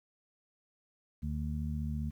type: harmonic tone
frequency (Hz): 75.1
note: D2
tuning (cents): +39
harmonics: 1 / 2 / 3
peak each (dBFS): -35 / -38 / -39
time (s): 1.22-2.11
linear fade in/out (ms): 20
effects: 11-bit